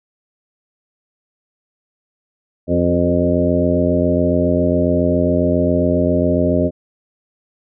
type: harmonic tone with a mistuned harmonic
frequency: 87.31 Hz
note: F2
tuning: in tune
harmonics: 1 / 2 / 3 / 4 / 5 / 6 / 7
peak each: -21 / -20 / -18 / -22 / -24 / -23 / -19 dBFS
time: 2.67-6.71 s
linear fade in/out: 50 ms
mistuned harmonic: 4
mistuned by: +29 cents
effects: none